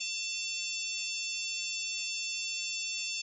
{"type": "harmonic tone with a mistuned harmonic", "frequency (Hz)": 899, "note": "A5", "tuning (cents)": 37, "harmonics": [3, 4, 5, 6, 7, 8], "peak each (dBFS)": [-37, -42, -42, -41, -43, -42], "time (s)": [0, 3.22], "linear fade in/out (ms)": 10, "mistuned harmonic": 4, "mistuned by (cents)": -49, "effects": []}